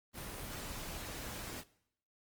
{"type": "noise", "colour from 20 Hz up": "pink", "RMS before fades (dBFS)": -44, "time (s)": [0.13, 1.64], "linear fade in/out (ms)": 50, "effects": ["noise-tail reverb RT60 0.7 s tail -19 dB re dry", "Opus 24 kbps"]}